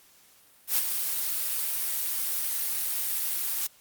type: noise with ADSR envelope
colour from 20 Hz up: blue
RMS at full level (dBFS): -22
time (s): 0.67-3.67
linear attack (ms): 100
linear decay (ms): 38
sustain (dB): -7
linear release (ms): 5
effects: white hiss -58 dBFS RMS until 3.8 s + Opus 48 kbps